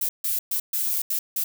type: noise bursts at uneven times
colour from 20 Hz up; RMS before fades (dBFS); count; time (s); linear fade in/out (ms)
violet; -25; 6; 0.01-0.09 / 0.24-0.39 / 0.51-0.6 / 0.73-1.02 / 1.1-1.19 / 1.36-1.44; 5
effects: none